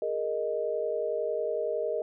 sine chord, Ab suspended second, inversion none, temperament equal, 415.3 / 466.2 / 622.3 Hz, Ab4 / Bb4 / Eb5, 0 / 0 / 0 cents, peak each -34 / -31 / -31 dBFS, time 0.02-2.02 s, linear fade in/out 2 ms, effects none

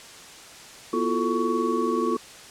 sine tone cluster, 244.1 / 336.8 / 357.6 / 439.7 / 1120 Hz, B3 / E4 / F4 / A4 / C#6, -20 / +37 / +41 / -1 / +18 cents, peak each -28 dBFS, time 0.93-2.17 s, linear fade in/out 5 ms, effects white hiss -44 dBFS RMS until 2.5 s + low-pass 8000 Hz 12 dB/octave

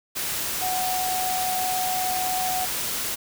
sine tone in noise, 740 Hz, F#5, in tune, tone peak -25 dBFS, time 0.61-2.66 s, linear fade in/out 20 ms, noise white, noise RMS -28 dBFS, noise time 0.15-3.16 s, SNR 0 dB, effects none

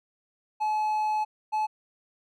triangle tone pair in turn, 856 / 859.9 Hz, A5 / A5, -48 / -40 cents, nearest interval unison, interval 8 cents, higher second, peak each -22 / -22 dBFS, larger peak neither, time 0.6-1.25 / 1.52-1.67 s, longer first, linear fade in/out 20 ms, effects none

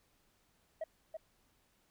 sine tone with echo, 640 Hz, D#5, 49 cents sharp, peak -33 dBFS, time 0.81-0.84 s, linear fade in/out 5 ms, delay 330 ms, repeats 1, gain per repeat -6 dB, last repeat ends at 1.17 s, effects tanh soft clip ceiling -35 dBFS + pink hiss -73 dBFS RMS until 1.9 s

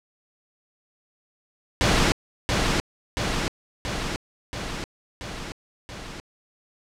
pink noise with echo, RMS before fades -19 dBFS, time 1.81-2.12 s, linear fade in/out 0 ms, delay 680 ms, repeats 6, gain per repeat -3 dB, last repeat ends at 6.2 s, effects low-pass 6000 Hz 12 dB/octave

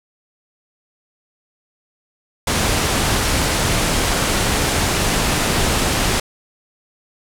pink low-pass noise, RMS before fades -18 dBFS, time 2.47-6.2 s, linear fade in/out 5 ms, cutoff 11000 Hz, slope 24 dB/octave, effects none

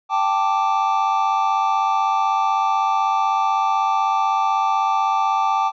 triangle chord, G suspended second, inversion none, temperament equal, 784 / 880 / 1174.7 Hz, G5 / A5 / D6, 0 / 0 / 0 cents, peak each -19 dBFS, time 0.09-5.72 s, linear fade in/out 50 ms, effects resampled to 16000 Hz

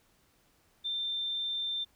sine tone, 3578 Hz, A7, 28 cents sharp, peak -31 dBFS, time 0.84-1.85 s, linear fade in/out 20 ms, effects pink hiss -68 dBFS RMS until 1.95 s

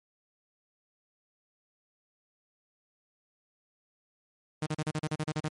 sawtooth tone bursts, 154.1 Hz, D#3, 16 cents flat, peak -25 dBFS, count 11, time 4.62-5.484 s, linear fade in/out 5 ms, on 44 ms, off 38 ms, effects MP3 48 kbps

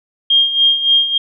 sine tone with tremolo, 3221 Hz, G7, 46 cents sharp, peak -7 dBFS, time 0.3-1.18 s, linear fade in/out 5 ms, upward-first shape sine, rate 3.5 Hz, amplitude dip 70%, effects none

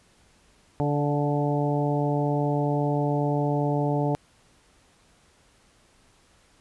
harmonic tone with a mistuned harmonic, 145.1 Hz, D3, 21 cents flat, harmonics 1 / 2 / 3 / 4 / 5 / 6, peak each -25 / -28 / -30 / -31 / -32 / -33 dBFS, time 0.8-4.15 s, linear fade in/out 0 ms, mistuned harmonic 4, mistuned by +22 cents, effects pink hiss -60 dBFS RMS until 6.6 s + resampled to 24000 Hz

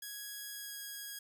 5% pulse tone with pitch glide, 1661.2 to 1648.8 Hz, G#6 to G#6, 0 to -13 cents, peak -32 dBFS, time 0.02-1.19 s, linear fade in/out 5 ms, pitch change -13 cents, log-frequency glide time 0.52-0.75 s, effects none

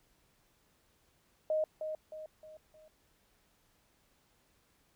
sine tone with echo, 622.3 Hz, D#5, in tune, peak -28 dBFS, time 1.5-1.64 s, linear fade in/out 2 ms, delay 310 ms, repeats 4, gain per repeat -7 dB, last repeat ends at 2.88 s, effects pink hiss -71 dBFS RMS until 4.95 s

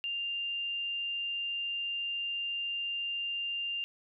sine tone, 2794 Hz, F7, in tune, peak -32 dBFS, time 0.04-3.84 s, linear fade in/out 0 ms, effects none

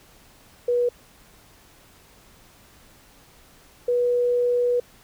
sine tone pair in turn, 485.3 / 487.3 Hz, B4 / B4, -30 / -23 cents, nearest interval unison, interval 7 cents, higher second, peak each -18 dBFS, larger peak neither, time 0.68-0.89 / 3.88-4.8 s, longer second, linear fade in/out 5 ms, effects pink hiss -53 dBFS RMS until 5.03 s

